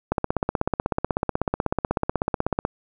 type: click train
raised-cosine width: 1 ms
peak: -7 dBFS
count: 42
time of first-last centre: 0.12-2.651 s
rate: 16.2 Hz
effects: none